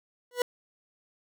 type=tone with exponential growth; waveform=40% pulse; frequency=490.5 Hz; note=B4; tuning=12 cents flat; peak=-19 dBFS; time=0.31-0.42 s; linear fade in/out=2 ms; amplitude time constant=22 ms; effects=none